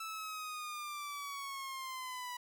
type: linear sweep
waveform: sawtooth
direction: down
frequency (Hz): 1318.5 to 977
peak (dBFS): -37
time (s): 0-2.37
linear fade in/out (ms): 5
effects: none